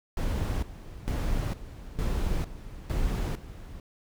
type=noise with tremolo; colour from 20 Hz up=brown; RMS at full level=-28 dBFS; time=0.17-3.8 s; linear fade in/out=2 ms; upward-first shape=square; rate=1.1 Hz; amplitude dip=80%; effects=none